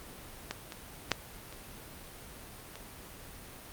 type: clicks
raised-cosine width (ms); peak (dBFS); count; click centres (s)
0.2; -16 / -22 / -8 / -29 / -25; 5; 0.51 / 0.722 / 1.117 / 1.526 / 2.756
effects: pink hiss -48 dBFS RMS until 3.72 s + Opus 32 kbps